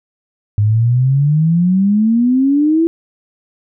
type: exponential sweep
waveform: sine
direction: up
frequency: 101.9 to 336.8 Hz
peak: -9 dBFS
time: 0.58-2.87 s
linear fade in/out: 0 ms
effects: none